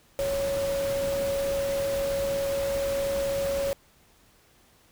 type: tone in noise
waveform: sine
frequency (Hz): 554.4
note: C#5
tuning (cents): 0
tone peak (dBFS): -25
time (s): 0.19-3.73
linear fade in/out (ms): 0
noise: pink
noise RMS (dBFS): -36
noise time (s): 0.19-3.73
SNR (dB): +8
effects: pink hiss -60 dBFS RMS until 4.91 s